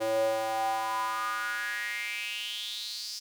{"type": "tone with high-pass filter sweep", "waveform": "square", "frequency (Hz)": 111, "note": "A2", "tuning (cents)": 16, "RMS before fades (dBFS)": -32, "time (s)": [0, 3.2], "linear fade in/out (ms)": 20, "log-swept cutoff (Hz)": [470, 5200], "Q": 6.3, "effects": []}